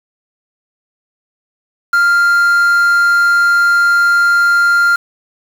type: tone with quantisation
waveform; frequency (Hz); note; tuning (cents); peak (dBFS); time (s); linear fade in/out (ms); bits
triangle; 1396.9; F6; 0; -6; 1.93-4.96; 5; 5
effects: none